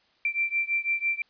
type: beating tone pair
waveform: sine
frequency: 2349 / 2355 Hz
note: D7 / D7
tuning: 0 / +4 cents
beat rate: 6 Hz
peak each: -27 / -28 dBFS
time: 0.25-1.22 s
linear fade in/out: 2 ms
effects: white hiss -65 dBFS RMS until 1.29 s + resampled to 11025 Hz